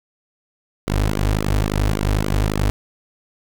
sawtooth tone with flanger, 51.3 Hz, G#1, 21 cents flat, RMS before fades -19 dBFS, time 0.87-2.7 s, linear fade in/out 0 ms, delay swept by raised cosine 1.1 to 5.7 ms, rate 3.6 Hz, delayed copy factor -1, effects none

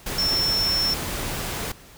sine tone in noise, 5400 Hz, E8, 41 cents sharp, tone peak -20 dBFS, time 0.18-0.94 s, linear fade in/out 5 ms, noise pink, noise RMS -29 dBFS, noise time 0.06-1.72 s, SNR +6 dB, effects pink hiss -48 dBFS RMS until 1.97 s

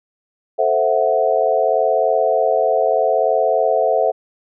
sine chord, F# half-diminished seventh, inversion first, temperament equal, 440 / 523.3 / 659.3 / 740 Hz, A4 / C5 / E5 / F#5, 0 / 0 / 0 / 0 cents, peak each -20 / -19 / -17 / -20 dBFS, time 0.58-4.12 s, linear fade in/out 20 ms, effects none

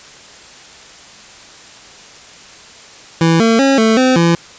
25% pulse tone with pitch steps, 164.9 / 226.7 / 272.2 / 221.9 / 257.5 / 168.8 Hz, E3 / A#3 / C#4 / A3 / C4 / E3, +1 / -48 / -31 / +15 / -28 / +41 cents, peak -5 dBFS, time 3.21-4.35 s, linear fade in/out 2 ms, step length 190 ms, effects white hiss -38 dBFS RMS until 4.58 s + resampled to 16000 Hz

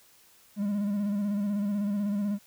triangle tone with vibrato, 203.9 Hz, G#3, 32 cents flat, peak -24 dBFS, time 0.56-2.39 s, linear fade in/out 50 ms, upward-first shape square, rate 16 Hz, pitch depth 38 cents each way, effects white hiss -59 dBFS RMS until 2.46 s

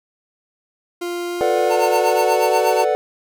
40% pulse tone with pitch glide, 349.2 to 374.3 Hz, F4 to F#4, 0 to +20 cents, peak -22 dBFS, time 1.01-2.85 s, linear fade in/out 10 ms, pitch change +120 cents, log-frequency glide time 1.28-2.65 s
triangle chord, B minor seventh, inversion third, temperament equal, 440 / 493.9 / 587.3 / 740 Hz, A4 / B4 / D5 / F#5, 0 / 0 / 0 / 0 cents, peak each -19 dBFS, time 1.41-2.95 s, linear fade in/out 0 ms
square tone with tremolo, 902 Hz, A5, 43 cents sharp, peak -17 dBFS, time 1.69-2.86 s, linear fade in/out 50 ms, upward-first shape triangle, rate 8.3 Hz, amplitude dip 100%
effects none

